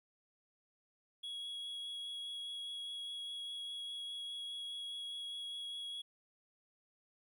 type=tone with vibrato; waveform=triangle; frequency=3332 Hz; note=G#7; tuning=5 cents sharp; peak=-40 dBFS; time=1.23-6.02 s; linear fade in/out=10 ms; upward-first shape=triangle; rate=4.9 Hz; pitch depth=10 cents each way; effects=13-bit